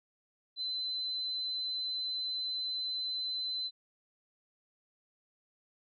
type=tone; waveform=sine; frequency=4045 Hz; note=B7; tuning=41 cents sharp; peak=-33 dBFS; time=0.56-3.71 s; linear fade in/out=50 ms; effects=none